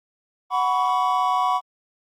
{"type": "chord", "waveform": "triangle", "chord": "F# suspended fourth", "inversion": "none", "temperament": "equal with one note detuned", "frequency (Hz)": [740, 987.8, 1125.5], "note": ["F#5", "B5", "C#6"], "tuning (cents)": [0, 0, 26], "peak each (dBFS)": -21, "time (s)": [0.5, 1.61], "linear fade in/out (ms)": 50, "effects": ["Opus 24 kbps"]}